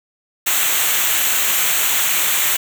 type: noise with comb filter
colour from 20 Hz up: white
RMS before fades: -17 dBFS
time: 0.46-2.57 s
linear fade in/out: 10 ms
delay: 0.2 ms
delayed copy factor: -0.7
effects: none